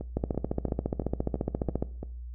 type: two click trains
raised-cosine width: 2 ms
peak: -22 / -14 dBFS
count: 7 / 25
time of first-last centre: 0.01-2.03 / 0.17-1.825 s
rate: 2.97 / 14.5 Hz
effects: noise-tail reverb RT60 0.5 s tail -19 dB re dry + added 60 Hz sine -37 dBFS peak until 2.34 s